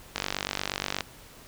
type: click train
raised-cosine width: 0.2 ms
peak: -10 dBFS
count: 42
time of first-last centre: 0.16-1.007 s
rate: 48.4 Hz
effects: pink hiss -50 dBFS RMS until 1.47 s